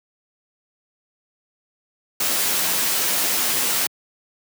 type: noise with comb filter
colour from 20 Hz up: white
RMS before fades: -21 dBFS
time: 2.2-3.87 s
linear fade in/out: 5 ms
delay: 12 ms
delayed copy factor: +0.6
effects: high-pass 150 Hz 12 dB/octave